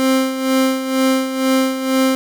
30% pulse tone with tremolo, 263.2 Hz, C4, 10 cents sharp, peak -9 dBFS, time 0-2.15 s, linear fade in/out 0 ms, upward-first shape sine, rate 2.1 Hz, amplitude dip 65%, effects none

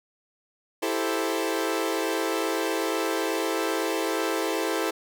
sawtooth chord, A minor seventh, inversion second, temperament equal, 329.6 / 392 / 440 / 523.3 Hz, E4 / G4 / A4 / C5, 0 / 0 / 0 / 0 cents, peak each -25 / -28 / -26 / -28 dBFS, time 0.82-4.91 s, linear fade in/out 10 ms, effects none

